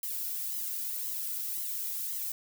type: noise with flanger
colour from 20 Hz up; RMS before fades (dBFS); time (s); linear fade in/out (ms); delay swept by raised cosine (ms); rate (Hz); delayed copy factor
violet; -35; 0.03-2.32; 2; 0.97 to 2.07; 1.9; +0.9
effects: none